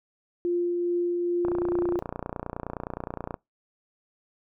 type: tone with tremolo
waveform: sine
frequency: 349.2 Hz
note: F4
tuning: in tune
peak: -22 dBFS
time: 0.45-1.99 s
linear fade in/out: 0 ms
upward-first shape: triangle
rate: 2.4 Hz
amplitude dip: 25%
type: click train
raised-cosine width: 1 ms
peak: -18 dBFS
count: 57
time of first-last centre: 1.45-3.342 s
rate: 29.6 Hz
effects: noise-tail reverb RT60 0.2 s tail -25 dB re dry